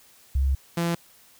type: tone pair in turn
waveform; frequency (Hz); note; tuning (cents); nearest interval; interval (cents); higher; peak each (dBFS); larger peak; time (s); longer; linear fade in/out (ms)
sine / sawtooth; 67.4 / 169.84; C#2 / F3; -48 / -48; octave + major third; 1600; second; -19; neither; 0.35-0.55 / 0.77-0.95; first; 5
effects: white hiss -55 dBFS RMS until 1.39 s